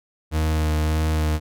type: tone with vibrato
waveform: 40% pulse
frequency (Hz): 77.78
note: D#2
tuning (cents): 0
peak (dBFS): -18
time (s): 0.31-1.4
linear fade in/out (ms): 50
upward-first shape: sine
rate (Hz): 1.7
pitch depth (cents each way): 16
effects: none